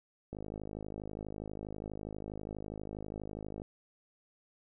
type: click train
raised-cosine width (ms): 2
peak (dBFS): -28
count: 173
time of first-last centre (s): 0.33-3.619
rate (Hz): 52.3
effects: none